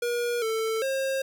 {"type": "tone with pitch steps", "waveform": "square", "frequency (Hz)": [478.6, 444.4, 536], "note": ["A#4", "A4", "C5"], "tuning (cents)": [46, 17, 42], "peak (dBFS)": -26, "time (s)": [0.02, 1.22], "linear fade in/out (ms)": 5, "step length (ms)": 400, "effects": []}